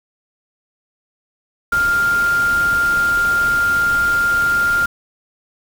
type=tone in noise; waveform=sine; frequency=1400 Hz; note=F6; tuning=4 cents sharp; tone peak=-13 dBFS; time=1.72-4.86 s; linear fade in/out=5 ms; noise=pink; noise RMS=-29 dBFS; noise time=1.72-4.86 s; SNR=+13 dB; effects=none